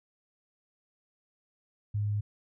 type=tone; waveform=sine; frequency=103.83 Hz; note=G#2; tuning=in tune; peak=-27 dBFS; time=1.94-2.21 s; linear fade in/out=10 ms; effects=none